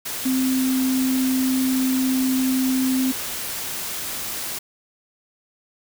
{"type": "tone in noise", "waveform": "sine", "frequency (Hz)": 260.1, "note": "C4", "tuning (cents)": -10, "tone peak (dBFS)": -18, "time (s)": [0.25, 3.12], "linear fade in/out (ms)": 10, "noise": "white", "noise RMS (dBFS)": -29, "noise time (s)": [0.05, 4.59], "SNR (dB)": 8, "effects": []}